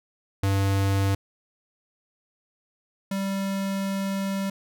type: tone pair in turn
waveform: square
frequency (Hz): 98 / 195.27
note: G2 / G3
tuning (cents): 0 / -6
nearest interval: octave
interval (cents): 1194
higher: second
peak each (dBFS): -21 / -26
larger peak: first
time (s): 0.43-1.15 / 3.11-4.5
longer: second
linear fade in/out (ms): 5
effects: none